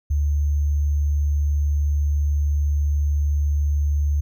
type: tone with sample-and-hold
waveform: sine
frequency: 73.1 Hz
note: D2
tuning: 7 cents flat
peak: -17 dBFS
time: 0.1-4.21 s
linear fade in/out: 10 ms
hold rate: 6300 Hz
effects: none